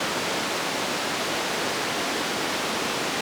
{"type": "band-pass noise", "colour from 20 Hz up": "pink", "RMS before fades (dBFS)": -27, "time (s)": [0, 3.21], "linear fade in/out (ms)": 5, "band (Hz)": [280, 5900], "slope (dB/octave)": 12, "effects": []}